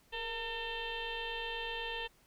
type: tone with frequency modulation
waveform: sine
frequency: 1800 Hz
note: A6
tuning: 39 cents sharp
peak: -36 dBFS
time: 0.12-2.08 s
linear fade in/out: 20 ms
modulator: 444 Hz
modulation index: 3.7
effects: pink hiss -67 dBFS RMS until 2.26 s